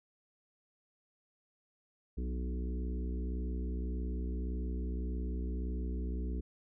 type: harmonic tone with a mistuned harmonic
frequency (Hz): 61.74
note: B1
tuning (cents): 0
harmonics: 1 / 3 / 4 / 5 / 6 / 7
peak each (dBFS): -34 / -44 / -46 / -48 / -50 / -51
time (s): 2.17-6.41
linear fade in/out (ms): 10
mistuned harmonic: 4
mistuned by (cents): +30
effects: none